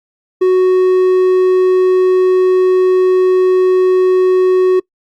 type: tone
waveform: triangle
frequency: 370 Hz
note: F#4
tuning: in tune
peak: -5 dBFS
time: 0.41-4.8 s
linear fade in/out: 10 ms
effects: noise-tail reverb RT60 0.1 s tail -24 dB re dry + Opus 48 kbps